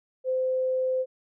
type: tone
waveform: sine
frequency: 516 Hz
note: C5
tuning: 24 cents flat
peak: -23 dBFS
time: 0.24-1.06 s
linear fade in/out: 50 ms
effects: none